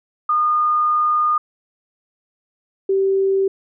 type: tone pair in turn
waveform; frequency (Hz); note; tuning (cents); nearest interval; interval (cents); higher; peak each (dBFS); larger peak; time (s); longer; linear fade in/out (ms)
sine; 1221 / 387.7; D#6 / G4; -33 / -19; octave + minor sixth; 1986; first; -14; neither; 0.29-1.38 / 2.89-3.48; first; 5
effects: none